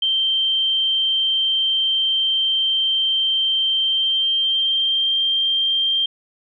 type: tone with pitch glide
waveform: sine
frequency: 3136 to 3172 Hz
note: G7 to G7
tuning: 0 to +20 cents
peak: -16 dBFS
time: 0.02-6.06 s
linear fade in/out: 5 ms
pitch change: +20 cents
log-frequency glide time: 3.8-5.16 s
effects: none